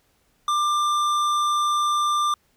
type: tone with tanh clipping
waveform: triangle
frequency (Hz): 1189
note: D6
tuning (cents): +21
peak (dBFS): -21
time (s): 0.48-2.34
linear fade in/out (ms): 2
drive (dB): 18
effects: pink hiss -65 dBFS RMS until 2.56 s